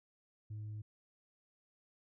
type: tone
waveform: sine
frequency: 106.4 Hz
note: G#2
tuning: 42 cents sharp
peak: -39 dBFS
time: 0.5-0.82 s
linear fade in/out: 10 ms
effects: tanh soft clip ceiling -40 dBFS